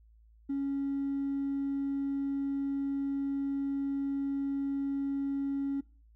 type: tone with hard clipping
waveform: sine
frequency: 277.2 Hz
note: C#4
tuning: in tune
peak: -30 dBFS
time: 0.49-5.81 s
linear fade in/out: 10 ms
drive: 1 dB
effects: noise-tail reverb RT60 0.4 s tail -22 dB re dry + added 55 Hz sine -57 dBFS peak until 6.15 s